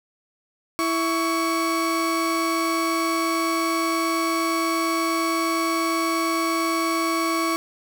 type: tone pair together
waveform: 35% pulse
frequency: 329.6 / 1119.3 Hz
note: E4 / C#6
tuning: 0 / +16 cents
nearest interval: octave + major sixth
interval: 2116 cents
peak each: -22 dBFS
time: 0.79-7.56 s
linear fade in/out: 0 ms
effects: none